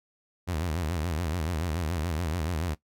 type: tone with vibrato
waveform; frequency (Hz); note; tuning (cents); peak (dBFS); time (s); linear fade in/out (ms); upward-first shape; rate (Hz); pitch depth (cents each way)
sawtooth; 82.6; E2; +4; -24; 0.47-2.75; 20; sine; 7; 170
effects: noise-tail reverb RT60 0.1 s tail -17 dB re dry